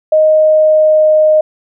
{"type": "tone with pitch glide", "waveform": "sine", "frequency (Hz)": [622.3, 618.4], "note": ["D#5", "D#5"], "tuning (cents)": [0, -11], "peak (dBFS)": -5, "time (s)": [0.12, 1.41], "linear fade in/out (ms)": 5, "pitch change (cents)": -11, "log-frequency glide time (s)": [0.24, 1.16], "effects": []}